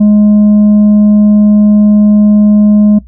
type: tone with tanh clipping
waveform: sine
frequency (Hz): 209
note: G#3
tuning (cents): +11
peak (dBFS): -3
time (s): 0-2.99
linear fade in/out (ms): 10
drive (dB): 3
effects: noise-tail reverb RT60 0.1 s tail -17 dB re dry + added 60 Hz sine -31 dBFS peak until 3.07 s